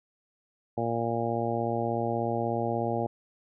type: harmonic tone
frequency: 116.54 Hz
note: A#2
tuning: in tune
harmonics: 1 / 2 / 3 / 4 / 5 / 6 / 7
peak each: -34 / -34 / -34 / -34 / -34 / -34 / -34 dBFS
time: 0.77-3.07 s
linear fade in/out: 10 ms
effects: none